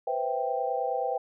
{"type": "chord", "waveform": "sine", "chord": "C major seventh", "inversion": "third", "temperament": "equal", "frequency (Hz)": [493.9, 523.3, 659.3, 784], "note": ["B4", "C5", "E5", "G5"], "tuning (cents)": [0, 0, 0, 0], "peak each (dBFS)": [-32, -33, -34, -30], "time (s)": [0.07, 1.18], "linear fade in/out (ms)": 5, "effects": []}